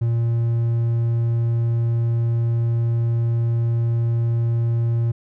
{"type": "tone", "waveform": "triangle", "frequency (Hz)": 116.54, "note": "A#2", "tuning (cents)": 0, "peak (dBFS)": -15, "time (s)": [0.01, 5.12], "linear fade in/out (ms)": 10, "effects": []}